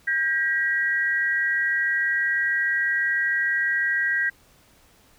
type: tone pair together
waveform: sine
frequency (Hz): 1600 / 1913.8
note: G6 / A#6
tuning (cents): +35 / +45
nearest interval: minor third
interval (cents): 310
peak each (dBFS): -23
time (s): 0.07-4.3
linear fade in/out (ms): 10
effects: pink hiss -57 dBFS RMS until 5.18 s